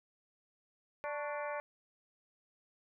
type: harmonic tone with a mistuned harmonic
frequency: 293.7 Hz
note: D4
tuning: in tune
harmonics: 2 / 3 / 4 / 5 / 6 / 7 / 8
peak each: -39 / -43 / -45 / -47 / -49 / -50 / -51 dBFS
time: 1.04-1.6 s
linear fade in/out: 0 ms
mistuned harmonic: 4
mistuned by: -84 cents
effects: none